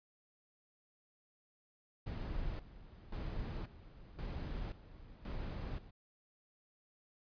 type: noise with tremolo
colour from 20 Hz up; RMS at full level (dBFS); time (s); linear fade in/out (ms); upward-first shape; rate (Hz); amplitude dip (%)
brown; -41; 2.06-5.91; 10; square; 0.94; 80
effects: resampled to 11025 Hz

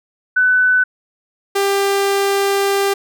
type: tone pair in turn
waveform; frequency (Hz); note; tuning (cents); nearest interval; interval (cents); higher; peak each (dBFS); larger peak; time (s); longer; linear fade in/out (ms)
sine / sawtooth; 1500 / 396.6; F#6 / G4; +23 / +20; octave + major seventh; 2303; first; -10; neither; 0.36-0.84 / 1.55-2.94; second; 10
effects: none

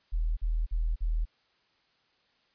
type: tone bursts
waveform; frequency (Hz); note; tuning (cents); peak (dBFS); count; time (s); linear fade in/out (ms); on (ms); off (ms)
sine; 40.07; E1; -48; -25; 4; 0.12-1.255; 20; 250; 45
effects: white hiss -69 dBFS RMS until 2.54 s + resampled to 11025 Hz

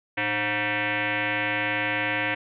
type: tone with frequency modulation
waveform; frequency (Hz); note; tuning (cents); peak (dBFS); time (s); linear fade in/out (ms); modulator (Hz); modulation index
sine; 113.2; A2; +50; -23; 0.17-2.35; 10; 417; 6
effects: none

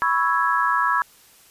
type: chord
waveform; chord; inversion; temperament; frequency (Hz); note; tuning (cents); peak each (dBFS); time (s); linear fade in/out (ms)
sine; C# minor seventh; third; equal; 987.8 / 1108.7 / 1318.5 / 1661.2; B5 / C#6 / E6 / G#6; 0 / 0 / 0 / 0; -23; 0.02-1.02; 0
effects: white hiss -52 dBFS RMS until 1.5 s + resampled to 32000 Hz

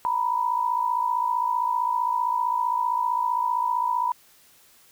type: tone pair together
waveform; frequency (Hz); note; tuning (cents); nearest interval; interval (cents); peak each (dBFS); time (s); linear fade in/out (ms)
sine; 932.4 / 987.8; A#5 / B5; 0 / 0; minor second; 100; -26 / -23; 0.05-4.12; 0
effects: white hiss -56 dBFS RMS until 4.91 s

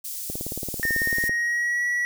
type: high-pass noise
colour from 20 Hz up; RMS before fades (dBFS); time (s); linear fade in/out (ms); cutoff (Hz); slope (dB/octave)
white; -33; 0.04-1.29; 10; 6600; 12
type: click train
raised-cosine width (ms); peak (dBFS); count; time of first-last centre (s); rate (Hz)
2; -19; 19; 0.3-1.294; 18.1
type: tone with pitch glide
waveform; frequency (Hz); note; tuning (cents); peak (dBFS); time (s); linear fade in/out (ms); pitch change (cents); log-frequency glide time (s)
triangle; 1831 to 1936.5; A#6 to B6; -32 to -35; -20; 0.83-2.05; 0; +97; 0.93-1.85
effects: none

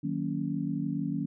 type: chord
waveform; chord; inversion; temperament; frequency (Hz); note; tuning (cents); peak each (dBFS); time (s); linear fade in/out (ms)
sine; D# minor seventh; none; just; 155.56 / 186.68 / 233.3 / 280; D#3 / F#3 / A#3 / C#4; 0 / +16 / +2 / +18; -34 / -35 / -35 / -33; 0.03-1.26; 10
effects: none

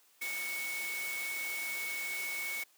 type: tone in noise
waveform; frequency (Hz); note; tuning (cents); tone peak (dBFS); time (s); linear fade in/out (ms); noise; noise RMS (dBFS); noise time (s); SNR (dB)
sine; 2217; C#7; 0; -36; 0.21-2.64; 10; white; -42; 0.21-2.64; +3
effects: white hiss -66 dBFS RMS until 2.77 s + high-pass 300 Hz 12 dB/octave

